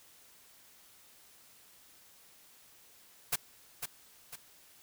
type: noise with echo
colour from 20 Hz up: white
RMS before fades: -30 dBFS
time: 3.32-3.36 s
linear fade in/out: 10 ms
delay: 500 ms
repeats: 2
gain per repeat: -7 dB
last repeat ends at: 4.36 s
effects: white hiss -60 dBFS RMS until 4.82 s